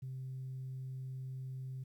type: tone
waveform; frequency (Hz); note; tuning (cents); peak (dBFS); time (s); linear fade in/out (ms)
sine; 130.81; C3; 0; -39; 0.02-1.84; 10
effects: tanh soft clip ceiling -37 dBFS + 12-bit